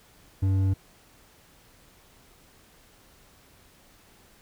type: tone with hard clipping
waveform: sine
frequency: 96 Hz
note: G2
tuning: 36 cents flat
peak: -22 dBFS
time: 0.42-0.74 s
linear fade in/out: 10 ms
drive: 6 dB
effects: pink hiss -57 dBFS RMS until 4.41 s